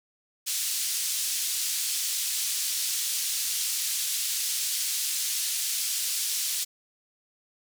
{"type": "band-pass noise", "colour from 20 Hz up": "white", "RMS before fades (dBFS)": -29, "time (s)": [0.46, 6.65], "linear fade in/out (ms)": 20, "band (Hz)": [3700, 10000], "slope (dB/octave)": 12, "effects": []}